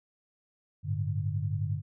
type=chord; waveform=sine; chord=G suspended second; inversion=none; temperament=equal with one note detuned; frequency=98.79 / 110 / 146.83 Hz; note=G2 / A2 / D3; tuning=+14 / 0 / 0 cents; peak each=-31 / -34 / -33 dBFS; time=0.83-1.82 s; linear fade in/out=50 ms; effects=none

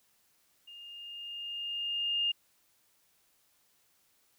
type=tone with level ramp; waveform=sine; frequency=2824 Hz; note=F7; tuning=19 cents sharp; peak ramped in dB=-47 to -26 dBFS; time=0.67-2.32 s; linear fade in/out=10 ms; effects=white hiss -70 dBFS RMS until 4.38 s

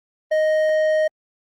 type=tone with hard clipping; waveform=sine; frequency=622.3 Hz; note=D#5; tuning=in tune; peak=-17 dBFS; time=0.31-1.08 s; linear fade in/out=10 ms; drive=6 dB; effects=Opus 24 kbps

